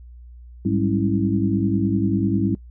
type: tone cluster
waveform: sine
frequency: 104.9 / 191.7 / 201.7 / 273.2 / 326.4 Hz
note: G#2 / G3 / G3 / C#4 / E4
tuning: +18 / -38 / +50 / -25 / -17 cents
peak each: -24 dBFS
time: 0.65-2.55 s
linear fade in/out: 5 ms
effects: noise-tail reverb RT60 0.1 s tail -22 dB re dry + added 60 Hz sine -39 dBFS peak until 2.7 s